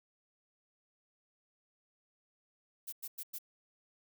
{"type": "noise bursts", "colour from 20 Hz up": "violet", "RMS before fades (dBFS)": -42, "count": 4, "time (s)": [2.87, 3.387], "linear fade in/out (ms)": 10, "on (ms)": 55, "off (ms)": 99, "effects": []}